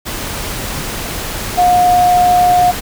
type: tone in noise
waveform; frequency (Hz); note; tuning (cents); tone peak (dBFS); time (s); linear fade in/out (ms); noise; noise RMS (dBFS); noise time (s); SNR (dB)
sine; 717; F5; +45; -7; 1.57-2.72; 20; pink; -22; 0.05-2.81; +12
effects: none